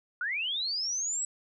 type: linear sweep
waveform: sine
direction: up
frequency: 1389 to 7902 Hz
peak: -29 dBFS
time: 0.21-1.25 s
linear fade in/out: 2 ms
effects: none